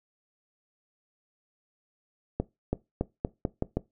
accelerating click train, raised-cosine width 2 ms, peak -13 dBFS, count 7, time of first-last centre 2.4-3.77 s, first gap 330 ms, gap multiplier 0.85, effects noise-tail reverb RT60 0.2 s tail -19 dB re dry

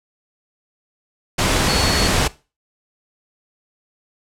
sine tone in noise, 4399 Hz, C#8, 14 cents flat, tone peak -22 dBFS, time 1.68-2.08 s, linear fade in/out 10 ms, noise pink, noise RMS -17 dBFS, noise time 1.38-2.28 s, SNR -8 dB, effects noise-tail reverb RT60 0.3 s tail -19 dB re dry + low-pass 9000 Hz 12 dB/octave

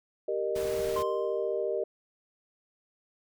sine chord, Eb major, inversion first, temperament equal with one note detuned, 392 / 466.2 / 612.3 Hz, G4 / Bb4 / Eb5, 0 / 0 / -28 cents, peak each -32 dBFS, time 0.28-1.84 s, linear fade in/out 5 ms
pink noise, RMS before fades -41 dBFS, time 0.55-1.03 s, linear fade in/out 10 ms
triangle tone with exponential decay, 1046.5 Hz, C6, in tune, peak -27 dBFS, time 0.96-1.79 s, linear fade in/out 5 ms, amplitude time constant 180 ms
effects none

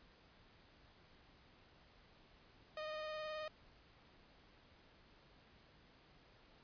sawtooth tone with vibrato, 617 Hz, D#5, 15 cents flat, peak -39 dBFS, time 2.77-3.48 s, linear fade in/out 2 ms, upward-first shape sine, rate 19 Hz, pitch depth 16 cents each way, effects pink hiss -66 dBFS RMS until 6.63 s + resampled to 11025 Hz

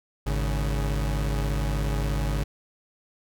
40% pulse tone pair together, 51.75 / 138.59 Hz, G#1 / C#3, -5 / 0 cents, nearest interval octave + perfect fourth, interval 1705 cents, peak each -24 / -29 dBFS, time 0.26-2.44 s, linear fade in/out 10 ms, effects none

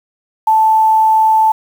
sine tone with quantisation, 878 Hz, A5, 4 cents flat, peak -7 dBFS, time 0.47-1.52 s, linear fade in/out 5 ms, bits 6, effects none

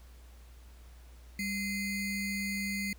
square ring-modulated tone, 1134 Hz, C#6, 39 cents sharp, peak -30 dBFS, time 1.39-2.93 s, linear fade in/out 2 ms, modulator 935 Hz, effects added 60 Hz sine -50 dBFS peak until 2.98 s + pink hiss -62 dBFS RMS until 2.98 s

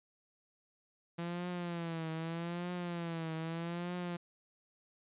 sawtooth tone with vibrato, 169.1 Hz, E3, 44 cents sharp, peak -33 dBFS, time 1.18-4.17 s, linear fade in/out 10 ms, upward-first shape triangle, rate 0.81 Hz, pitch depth 100 cents each way, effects resampled to 8000 Hz

